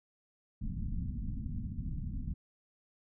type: low-pass noise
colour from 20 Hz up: pink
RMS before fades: -37 dBFS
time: 0.61-2.34 s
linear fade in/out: 10 ms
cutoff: 240 Hz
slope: 48 dB/octave
effects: none